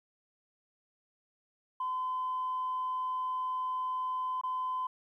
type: tone with dropouts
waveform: sine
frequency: 1021 Hz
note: C6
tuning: 43 cents flat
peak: -30 dBFS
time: 1.8-4.87 s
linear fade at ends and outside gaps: 5 ms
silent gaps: 4.413-4.435 s
effects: tanh soft clip ceiling -27 dBFS + 12-bit